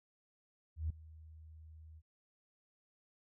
sine tone with ADSR envelope, 79 Hz, D#2, 27 cents sharp, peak -31 dBFS, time 0.76-2.02 s, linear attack 140 ms, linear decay 4 ms, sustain -21 dB, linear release 44 ms, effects tanh soft clip ceiling -27 dBFS

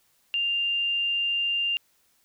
sine tone, 2794 Hz, F7, in tune, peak -23 dBFS, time 0.34-1.77 s, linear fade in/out 0 ms, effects white hiss -66 dBFS RMS until 2.24 s

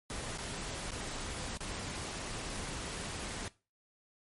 pink noise with dropouts, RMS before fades -40 dBFS, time 0.1-3.48 s, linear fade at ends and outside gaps 0 ms, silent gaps 0.376-0.384 / 0.906-0.918 / 1.573-1.606 s, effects noise-tail reverb RT60 0.3 s tail -19 dB re dry + MP3 48 kbps

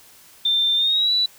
sine tone with pitch glide, 3581 to 3950 Hz, A7 to B7, +30 to 0 cents, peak -16 dBFS, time 0.45-1.26 s, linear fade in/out 5 ms, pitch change +170 cents, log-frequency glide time 0.76-1.12 s, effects white hiss -49 dBFS RMS until 1.38 s

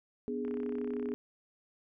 sine chord, G# diminished, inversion first, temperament equal, 246.9 / 293.7 / 415.3 Hz, B3 / D4 / G#4, 0 / 0 / 0 cents, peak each -36 / -42 / -36 dBFS, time 0.28-1.14 s, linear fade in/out 0 ms
click train, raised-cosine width 0.5 ms, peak -35 dBFS, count 23, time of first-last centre 0.45-1.119 s, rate 32.9 Hz
effects none

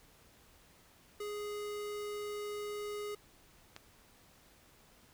square tone, 415.3 Hz, G#4, in tune, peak -39 dBFS, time 1.2-3.15 s, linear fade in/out 5 ms
click, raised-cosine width 0.2 ms, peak -29 dBFS, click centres 3.764 s
effects pink hiss -63 dBFS RMS until 5.13 s

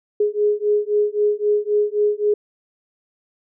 sine beating tone pair, 415.3 / 419.1 Hz, G#4 / G#4, 0 / +16 cents, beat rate 3.8 Hz, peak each -19 dBFS, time 0.2-2.34 s, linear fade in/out 5 ms, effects none

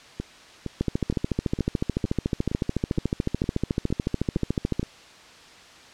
two click trains, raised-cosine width 3 ms, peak -10 / -16 dBFS, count 56 / 11, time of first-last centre 0.81-4.796 / 0.2-4.83 s, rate 13.8 / 2.16 Hz, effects white hiss -48 dBFS RMS until 5.93 s + low-pass 5000 Hz 12 dB/octave

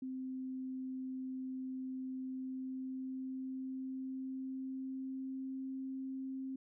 sine tone with pitch glide, 260 to 264.9 Hz, C4 to C4, -11 to +22 cents, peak -39 dBFS, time 0.02-6.56 s, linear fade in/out 5 ms, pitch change +33 cents, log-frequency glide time 2.22-5.71 s, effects none

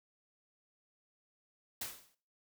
white noise with exponential decay, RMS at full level -37 dBFS, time 1.81-2.15 s, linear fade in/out 5 ms, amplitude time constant 73 ms, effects noise-tail reverb RT60 0.4 s tail -17 dB re dry

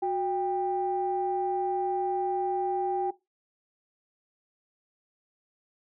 sine tone pair together, 366.4 / 794 Hz, F#4 / G5, -17 / +22 cents, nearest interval octave + minor second, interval 1339 cents, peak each -28 / -27 dBFS, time 0.02-3.11 s, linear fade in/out 10 ms, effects noise-tail reverb RT60 0.2 s tail -18 dB re dry + tanh soft clip ceiling -18 dBFS

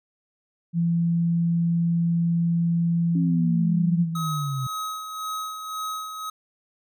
sine tone, 169.1 Hz, E3, 44 cents sharp, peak -19 dBFS, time 0.73-4.13 s, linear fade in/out 50 ms
sine exponential sweep, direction down, 280.6 to 127.6 Hz, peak -25 dBFS, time 3.15-4.67 s, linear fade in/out 5 ms
square tone with tremolo, 1271 Hz, D#6, 36 cents sharp, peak -28 dBFS, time 4.15-6.3 s, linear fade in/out 5 ms, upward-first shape sine, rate 1.9 Hz, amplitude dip 50%
effects none

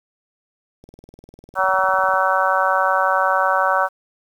click train, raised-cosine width 2 ms, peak -30 dBFS, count 27, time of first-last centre 0.84-2.14 s, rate 20 Hz
harmonic tone, 189.1 Hz, F#3, 38 cents sharp, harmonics 3 / 4 / 5 / 6 / 7 / 8, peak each -22 / -22 / -22 / -22 / -22 / -22 dBFS, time 1.55-3.89 s, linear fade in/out 50 ms
effects 8-bit

